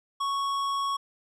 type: tone with tanh clipping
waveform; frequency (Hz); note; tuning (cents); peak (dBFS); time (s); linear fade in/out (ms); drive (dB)
sine; 1108.7; C#6; 0; -28; 0.2-0.97; 10; 14
effects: none